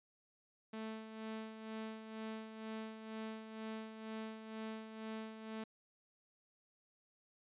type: tone with tremolo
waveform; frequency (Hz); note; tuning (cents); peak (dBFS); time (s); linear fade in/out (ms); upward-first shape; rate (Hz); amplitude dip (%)
sawtooth; 220; A3; 0; -38; 0.73-5.64; 5; sine; 2.1; 60
effects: resampled to 8000 Hz